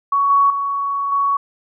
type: tone with level steps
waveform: sine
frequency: 1119 Hz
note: C#6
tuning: 16 cents sharp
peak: -13 / -10 / -18 / -14 dBFS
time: 0.12-1.37 s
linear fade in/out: 5 ms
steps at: 0.3 / 0.5 / 1.12 s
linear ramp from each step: 2 ms
effects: none